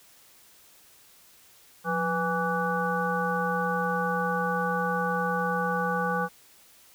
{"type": "harmonic tone with a mistuned harmonic", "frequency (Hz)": 164.81, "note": "E3", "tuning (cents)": 0, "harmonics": [1, 3, 5, 7, 9], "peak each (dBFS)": [-31, -31, -31, -31, -31], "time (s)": [1.84, 6.29], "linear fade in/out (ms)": 50, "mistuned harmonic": 1, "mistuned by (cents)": 140, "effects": ["white hiss -56 dBFS RMS until 6.94 s"]}